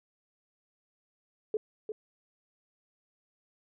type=tone with echo; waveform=sine; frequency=430 Hz; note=A4; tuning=40 cents flat; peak=-26 dBFS; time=1.54-1.57 s; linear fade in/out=2 ms; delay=350 ms; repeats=1; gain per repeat=-7 dB; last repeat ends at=1.92 s; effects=none